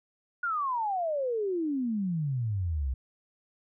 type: exponential sweep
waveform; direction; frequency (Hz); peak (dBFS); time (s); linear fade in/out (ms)
sine; down; 1457 to 61.74; -27; 0.43-2.94; 5
effects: none